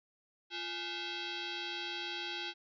sine tone with frequency modulation, 349.2 Hz, F4, in tune, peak -37 dBFS, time 0.5-2.54 s, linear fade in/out 50 ms, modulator 592 Hz, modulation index 7, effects none

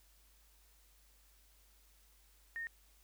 sine tone, 1841 Hz, A#6, 22 cents flat, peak -39 dBFS, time 2.56-2.67 s, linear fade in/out 0 ms, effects added 50 Hz sine -66 dBFS peak until 3.03 s + white hiss -69 dBFS RMS until 3.03 s

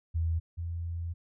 sine tone pair in turn, 82.3 / 84.66 Hz, E2 / E2, -2 / +47 cents, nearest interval unison, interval 49 cents, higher second, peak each -26 / -32 dBFS, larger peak first, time 0.14-0.4 / 0.57-1.14 s, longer second, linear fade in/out 20 ms, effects none

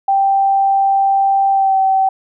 sine tone with pitch glide, 784 to 768.8 Hz, G5 to G5, 0 to -34 cents, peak -10 dBFS, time 0.08-2.09 s, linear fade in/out 5 ms, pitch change -34 cents, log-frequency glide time 1.51-1.78 s, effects none

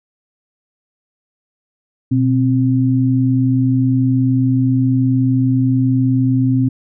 sine tone pair together, 123.47 / 262.4 Hz, B2 / C4, 0 / +5 cents, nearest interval octave + minor second, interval 1305 cents, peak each -14 dBFS, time 2.11-6.69 s, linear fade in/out 10 ms, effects none

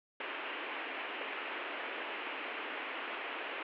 white band-pass noise, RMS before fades -41 dBFS, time 0.2-3.63 s, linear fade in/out 5 ms, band 270 to 2900 Hz, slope 48 dB/octave, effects none

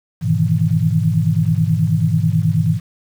sine chord, E major seventh, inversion first, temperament equal, 103.83 / 123.47 / 155.56 / 164.81 Hz, G#2 / B2 / D#3 / E3, 0 / 0 / 0 / 0 cents, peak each -19 / -21 / -18 / -17 dBFS, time 0.21-2.8 s, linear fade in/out 50 ms, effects 7-bit

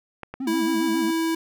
clicks, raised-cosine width 0.5 ms, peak -19 dBFS, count 2, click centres 0.233 / 0.34 s
triangle tone with vibrato, 241.9 Hz, B3, 36 cents flat, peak -24 dBFS, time 0.4-1.11 s, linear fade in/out 5 ms, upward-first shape sine, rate 7.3 Hz, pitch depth 210 cents each way
square tone, 327.1 Hz, E4, 13 cents flat, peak -22 dBFS, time 0.47-1.35 s, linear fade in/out 5 ms
effects none

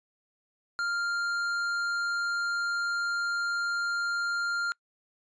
triangle tone with hard clipping, 1396.9 Hz, F6, in tune, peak -29 dBFS, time 0.79-4.72 s, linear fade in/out 0 ms, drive 12 dB, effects noise-tail reverb RT60 0.1 s tail -25 dB re dry + resampled to 22050 Hz

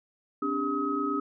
sine tone cluster, 260.4 / 289.1 / 398.6 / 1271 Hz, C4 / D4 / G4 / D#6, -8 / -27 / +29 / +36 cents, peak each -35 / -30 / -34 / -30 dBFS, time 0.42-1.2 s, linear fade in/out 5 ms, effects none

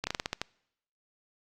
slowing click train, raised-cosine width 0.2 ms, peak -13 dBFS, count 8, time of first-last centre 0.04-0.416 s, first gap 30 ms, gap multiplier 1.19, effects noise-tail reverb RT60 0.8 s tail -25 dB re dry + Opus 48 kbps

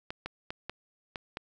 clicks, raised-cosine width 0.3 ms, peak -20 dBFS, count 6, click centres 0.105 / 0.26 / 0.505 / 0.696 / 1.158 / 1.371 s, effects none

